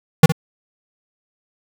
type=tone with echo; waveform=square; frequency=160 Hz; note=D#3; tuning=49 cents sharp; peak=-3 dBFS; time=0.23-0.26 s; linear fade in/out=5 ms; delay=62 ms; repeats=1; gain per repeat=-13 dB; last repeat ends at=0.322 s; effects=7-bit